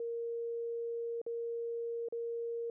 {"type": "tone with dropouts", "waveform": "sine", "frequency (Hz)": 466.2, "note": "A#4", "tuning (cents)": 0, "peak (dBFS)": -35, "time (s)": [0, 2.7], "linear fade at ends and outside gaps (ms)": 2, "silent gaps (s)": [[1.216, 1.264], [2.086, 2.124]], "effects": []}